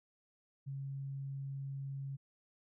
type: tone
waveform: sine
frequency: 137.2 Hz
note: C#3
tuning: 17 cents flat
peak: -39 dBFS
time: 0.66-2.17 s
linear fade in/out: 20 ms
effects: none